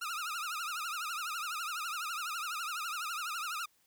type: tone with vibrato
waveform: sawtooth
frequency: 1313 Hz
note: E6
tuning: 7 cents flat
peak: -32 dBFS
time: 0.01-3.66 s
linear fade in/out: 10 ms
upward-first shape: triangle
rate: 12 Hz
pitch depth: 180 cents each way
effects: white hiss -71 dBFS RMS until 3.86 s